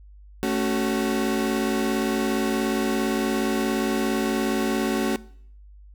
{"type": "chord", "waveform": "35% pulse", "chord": "F# minor", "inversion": "first", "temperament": "equal with one note detuned", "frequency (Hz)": [220, 277.2, 375.4], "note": ["A3", "C#4", "F#4"], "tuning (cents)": [0, 0, 25], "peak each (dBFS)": -25, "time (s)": [0.43, 5.16], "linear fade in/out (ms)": 0, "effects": ["noise-tail reverb RT60 0.6 s tail -20 dB re dry", "added 50 Hz sine -44 dBFS peak until 5.94 s"]}